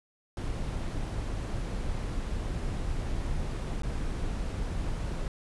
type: noise with dropouts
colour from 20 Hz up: brown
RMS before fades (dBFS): -32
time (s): 0.37-5.28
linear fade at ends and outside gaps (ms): 1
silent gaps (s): 3.82-3.833
effects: resampled to 24000 Hz